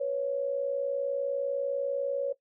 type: tone pair together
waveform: sine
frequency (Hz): 493.9 / 553.9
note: B4 / C#5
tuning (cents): 0 / -1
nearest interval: major second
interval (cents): 199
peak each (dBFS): -33 / -28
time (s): 0-2.33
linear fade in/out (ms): 10
effects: noise-tail reverb RT60 0.1 s tail -18 dB re dry